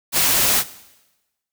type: noise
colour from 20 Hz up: white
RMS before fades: -17 dBFS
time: 0.12-0.64 s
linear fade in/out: 50 ms
effects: noise-tail reverb RT60 1.0 s tail -17 dB re dry